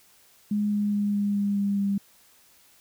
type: tone with pitch steps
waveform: sine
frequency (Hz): 207.7 / 206.3 / 204.8 / 203.4 / 202 / 200.6 / 199.24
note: G#3 / G#3 / G#3 / G#3 / G#3 / G3 / G3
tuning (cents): 0 / -11 / -24 / -36 / -48 / +40 / +28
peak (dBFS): -22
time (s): 0.51-1.98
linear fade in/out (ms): 5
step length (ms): 210
effects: white hiss -58 dBFS RMS until 2.8 s